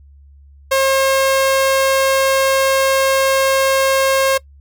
sawtooth tone, 537 Hz, C5, 45 cents sharp, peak -8 dBFS, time 0.71-4.38 s, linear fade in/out 10 ms, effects noise-tail reverb RT60 0.1 s tail -22 dB re dry + added 70 Hz sine -41 dBFS peak until 4.6 s

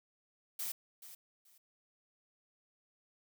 blue noise with echo, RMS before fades -39 dBFS, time 0.59-0.72 s, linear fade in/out 5 ms, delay 430 ms, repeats 2, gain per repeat -13 dB, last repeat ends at 1.58 s, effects none

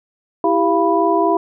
sine tone cluster, 330.3 / 394.2 / 687 / 986 Hz, E4 / G4 / F5 / B5, +4 / +10 / -29 / -3 cents, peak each -18 dBFS, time 0.44-1.37 s, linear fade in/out 2 ms, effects none

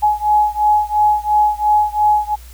sine beating tone pair, 841 / 843.9 Hz, G#5 / G#5, +22 / +27 cents, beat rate 2.9 Hz, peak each -14 / -15 dBFS, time 0.02-2.36 s, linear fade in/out 20 ms, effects added 60 Hz sine -35 dBFS peak until 2.53 s + white hiss -45 dBFS RMS until 2.53 s

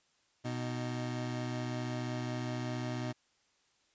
25% pulse tone pair together, 123.37 / 311.1 Hz, B2 / D#4, -1 / 0 cents, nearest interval octave + major third, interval 1601 cents, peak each -32 / -38 dBFS, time 0.44-3.13 s, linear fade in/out 20 ms, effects white hiss -72 dBFS RMS until 3.94 s + resampled to 16000 Hz

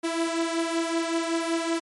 sawtooth beating tone pair, 330 / 335.3 Hz, E4 / E4, +2 / +30 cents, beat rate 5.3 Hz, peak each -22 / -26 dBFS, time 0.03-1.8 s, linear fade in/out 20 ms, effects MP3 48 kbps

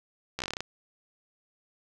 slowing click train, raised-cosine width 0.2 ms, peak -15 dBFS, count 10, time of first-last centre 0.39-0.606 s, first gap 14 ms, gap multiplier 1.13, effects none

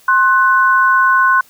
sine tone pair together, 1059.6 / 1492 Hz, C6 / F#6, +22 / +14 cents, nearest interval tritone, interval 592 cents, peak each -11 dBFS, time 0.08-1.41 s, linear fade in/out 5 ms, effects white hiss -48 dBFS RMS until 1.49 s

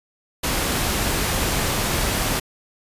pink noise, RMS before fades -22 dBFS, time 0.43-2.4 s, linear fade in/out 10 ms, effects resampled to 32000 Hz

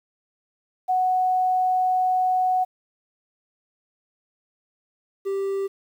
sine / triangle tone pair in turn, 740 / 392 Hz, F#5 / G4, 0 / 0 cents, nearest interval major seventh, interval 1100 cents, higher first, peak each -18 / -21 dBFS, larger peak first, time 0.88-2.65 / 5.25-5.68 s, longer first, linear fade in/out 20 ms, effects 9-bit

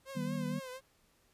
sawtooth tone with vibrato, 523.3 Hz, C5, in tune, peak -39 dBFS, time 0.05-0.81 s, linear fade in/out 50 ms, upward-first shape triangle, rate 4.2 Hz, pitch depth 84 cents each way
sine chord, Eb augmented, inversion none, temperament just, 155.56 / 194.45 / 243.1 Hz, Eb3 / G3 / B3, 0 / -14 / -27 cents, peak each -38 dBFS, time 0.15-0.6 s, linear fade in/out 20 ms
effects pink hiss -70 dBFS RMS until 1.33 s + resampled to 32000 Hz

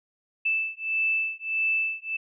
sine beating tone pair, 2637 / 2638.6 Hz, E7 / E7, 0 / +1 cents, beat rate 1.6 Hz, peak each -27 dBFS, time 0.45-2.17 s, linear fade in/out 10 ms, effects none

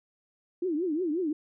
sine tone with vibrato, 332.5 Hz, E4, 15 cents sharp, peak -26 dBFS, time 0.62-1.33 s, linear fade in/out 5 ms, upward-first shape triangle, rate 5.6 Hz, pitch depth 260 cents each way, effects none

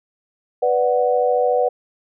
sine chord, B minor, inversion none, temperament equal, 493.9 / 587.3 / 740 Hz, B4 / D5 / F#5, 0 / 0 / 0 cents, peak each -17 / -21 / -20 dBFS, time 0.62-1.69 s, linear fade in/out 10 ms, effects none

